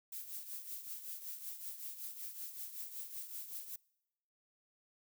violet noise with tremolo, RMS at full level -43 dBFS, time 0.12-3.76 s, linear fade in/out 5 ms, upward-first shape triangle, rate 5.3 Hz, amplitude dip 70%, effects noise-tail reverb RT60 0.9 s tail -25 dB re dry

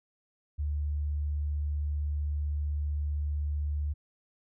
sine tone, 73.7 Hz, D2, 7 cents sharp, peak -28 dBFS, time 0.58-3.94 s, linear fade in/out 20 ms, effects none

